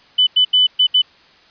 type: tone bursts at uneven times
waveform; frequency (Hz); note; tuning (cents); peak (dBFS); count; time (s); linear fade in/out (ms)
sine; 3000; F#7; +23; -9; 5; 0.18-0.27 / 0.36-0.45 / 0.53-0.67 / 0.79-0.87 / 0.94-1.02; 10
effects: white hiss -49 dBFS RMS until 1.5 s + resampled to 11025 Hz